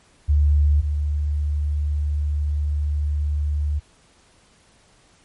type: tone pair in turn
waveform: sine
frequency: 73.42 / 73.81 Hz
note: D2 / D2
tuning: 0 / +9 cents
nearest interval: unison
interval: 9 cents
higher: second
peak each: -13 / -19 dBFS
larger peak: first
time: 0.28-0.82 / 0.82-3.8 s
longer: second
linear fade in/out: 20 ms
effects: pink hiss -56 dBFS RMS until 5.24 s + MP3 48 kbps